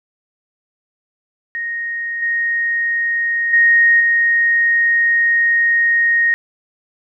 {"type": "tone with level steps", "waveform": "sine", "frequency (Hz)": 1864.7, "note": "A#6", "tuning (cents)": 0, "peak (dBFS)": [-20, -15, -8, -11], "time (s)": [1.55, 6.34], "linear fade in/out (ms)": 0, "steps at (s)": [2.22, 3.53, 4], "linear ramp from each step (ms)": 5, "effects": []}